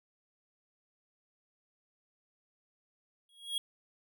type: tone with exponential growth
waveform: square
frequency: 3302 Hz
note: G#7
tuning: 11 cents flat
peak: -29 dBFS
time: 3.29-3.58 s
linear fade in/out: 2 ms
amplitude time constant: 63 ms
effects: none